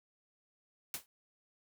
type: noise with exponential decay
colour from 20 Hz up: white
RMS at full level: -35 dBFS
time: 0.94-1.06 s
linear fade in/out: 1 ms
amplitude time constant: 25 ms
effects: none